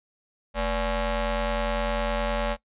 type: ring-modulated tone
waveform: sawtooth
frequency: 267.1 Hz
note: C4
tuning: 36 cents sharp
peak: -17 dBFS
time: 0.54-2.57 s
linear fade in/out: 50 ms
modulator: 312 Hz
effects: noise-tail reverb RT60 0.1 s tail -20 dB re dry + resampled to 8000 Hz